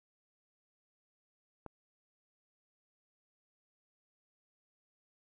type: click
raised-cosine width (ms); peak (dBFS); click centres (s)
1; -30; 1.663
effects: none